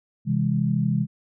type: chord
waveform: sine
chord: C augmented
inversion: none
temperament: just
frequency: 130.81 / 163.52 / 204.4 Hz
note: C3 / E3 / G#3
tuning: 0 / -14 / -27 cents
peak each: -24 / -24 / -24 dBFS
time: 0.25-1.07 s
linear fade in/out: 50 ms
effects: none